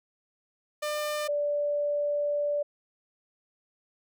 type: tone pair in turn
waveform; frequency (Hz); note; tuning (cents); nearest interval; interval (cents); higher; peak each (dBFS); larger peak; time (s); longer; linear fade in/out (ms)
sawtooth / sine; 599 / 583.6; D5 / D5; +34 / -11; unison; 45; first; -25; neither; 0.82-1.28 / 1.28-2.63; second; 10
effects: none